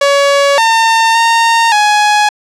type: tone with pitch steps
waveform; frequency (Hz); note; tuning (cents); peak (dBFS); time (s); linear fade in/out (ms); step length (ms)
sawtooth; 563 / 906 / 919 / 837; C#5 / A#5 / A#5 / G#5; +27 / -50 / -25 / +13; -3; 0.01-2.29; 5; 570
effects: low-pass 7000 Hz 12 dB/octave